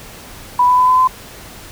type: tone with pitch steps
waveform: sine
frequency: 987.8 / 997 / 1006.2 / 1015.6 / 1025 Hz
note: B5 / B5 / B5 / B5 / C6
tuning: 0 / +16 / +32 / +48 / -36 cents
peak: -8 dBFS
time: 0.59-1.075 s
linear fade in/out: 5 ms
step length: 97 ms
effects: pink hiss -36 dBFS RMS until 1.71 s